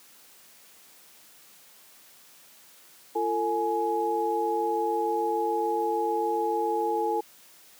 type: tone cluster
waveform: sine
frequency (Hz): 342.3 / 449.1 / 838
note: F4 / A4 / G#5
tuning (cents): -35 / +35 / +15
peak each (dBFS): -31 / -28 / -27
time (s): 3.15-7.21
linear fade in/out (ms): 10
effects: white hiss -54 dBFS RMS until 7.79 s + high-pass 150 Hz 12 dB/octave